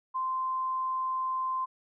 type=tone; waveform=sine; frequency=1040 Hz; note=C6; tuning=11 cents flat; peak=-28 dBFS; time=0.14-1.66 s; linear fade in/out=20 ms; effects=none